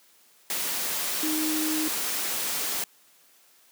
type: tone in noise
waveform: sine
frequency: 311.1 Hz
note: D#4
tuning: in tune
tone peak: -26 dBFS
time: 1.23-1.88 s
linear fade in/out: 2 ms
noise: white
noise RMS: -29 dBFS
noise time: 0.5-2.84 s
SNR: 0 dB
effects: white hiss -59 dBFS RMS until 3.71 s + high-pass 200 Hz 12 dB/octave